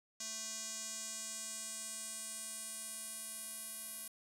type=tone with band-pass filter sweep; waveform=square; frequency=221 Hz; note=A3; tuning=8 cents sharp; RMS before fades=-45 dBFS; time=0.2-4.08 s; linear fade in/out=5 ms; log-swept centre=6600 to 11000 Hz; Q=3; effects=none